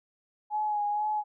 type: tone with vibrato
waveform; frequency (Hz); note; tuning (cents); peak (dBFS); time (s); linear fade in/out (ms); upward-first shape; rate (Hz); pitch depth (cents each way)
sine; 838; G#5; +15; -26; 0.5-1.24; 50; sine; 2.1; 29
effects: none